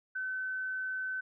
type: tone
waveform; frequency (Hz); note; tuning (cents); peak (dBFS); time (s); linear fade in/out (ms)
sine; 1522; F#6; +48; -33; 0.15-1.21; 10
effects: none